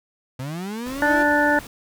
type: linear sweep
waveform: 35% pulse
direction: up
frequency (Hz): 123.47 to 345.4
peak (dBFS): -26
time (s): 0.39-1.23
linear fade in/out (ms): 5
type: noise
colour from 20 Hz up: pink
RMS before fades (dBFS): -39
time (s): 0.86-1.67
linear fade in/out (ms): 2
type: harmonic tone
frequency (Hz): 293.7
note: D4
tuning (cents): 0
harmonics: 1 / 2 / 3 / 5 / 6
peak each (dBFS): -22 / -22 / -22 / -22 / -22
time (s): 1.02-1.59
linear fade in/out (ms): 2
effects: none